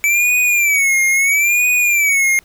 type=tone with vibrato; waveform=square; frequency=2299 Hz; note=D7; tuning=37 cents flat; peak=-12 dBFS; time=0.04-2.39 s; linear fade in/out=0 ms; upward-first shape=sine; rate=0.75 Hz; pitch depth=130 cents each way; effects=pink hiss -51 dBFS RMS until 2.44 s